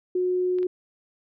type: tone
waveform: sine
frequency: 363.9 Hz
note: F#4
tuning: 29 cents flat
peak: -21 dBFS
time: 0.15-0.67 s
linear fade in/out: 5 ms
type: clicks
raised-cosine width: 0.3 ms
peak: -30 dBFS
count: 2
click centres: 0.586 / 0.63 s
effects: none